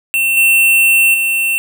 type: tone with level steps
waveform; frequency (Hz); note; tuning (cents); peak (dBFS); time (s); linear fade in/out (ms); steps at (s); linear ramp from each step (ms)
square; 2700; E7; +41; -12 / -8 / -13; 0.14-1.58; 0; 0.37 / 1.14; 2
effects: 7-bit